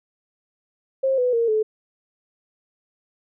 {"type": "tone with pitch steps", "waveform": "sine", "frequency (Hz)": [533, 497.3, 464, 432.9], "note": ["C5", "B4", "A#4", "A4"], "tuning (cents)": [32, 12, -8, -28], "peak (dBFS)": -17, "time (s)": [1.03, 1.63], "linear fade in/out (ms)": 10, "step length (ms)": 150, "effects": []}